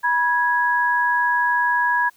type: tone pair together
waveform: sine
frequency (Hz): 973 / 1661.2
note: B5 / G#6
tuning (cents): -26 / 0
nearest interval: major sixth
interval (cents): 926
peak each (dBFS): -19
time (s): 0.03-2.1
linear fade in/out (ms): 20
effects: white hiss -57 dBFS RMS until 2.16 s